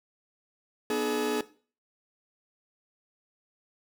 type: tone cluster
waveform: 40% pulse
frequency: 245.6 / 302.9 / 425.8 Hz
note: B3 / D#4 / G#4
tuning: -9 / -46 / +43 cents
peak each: -33 / -33 / -27 dBFS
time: 0.9-1.41 s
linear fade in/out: 2 ms
effects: noise-tail reverb RT60 0.4 s tail -17 dB re dry